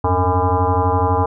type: tone with frequency modulation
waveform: sine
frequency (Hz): 454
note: A#4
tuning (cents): -46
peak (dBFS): -13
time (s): 0.04-1.26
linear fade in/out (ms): 5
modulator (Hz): 184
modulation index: 3.4
effects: none